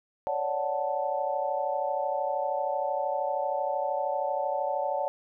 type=chord; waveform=sine; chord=D major seventh; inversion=third; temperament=equal; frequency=554.4 / 587.3 / 740 / 880 Hz; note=C#5 / D5 / F#5 / A5; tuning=0 / 0 / 0 / 0 cents; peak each=-32 dBFS; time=0.27-5.08 s; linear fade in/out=0 ms; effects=none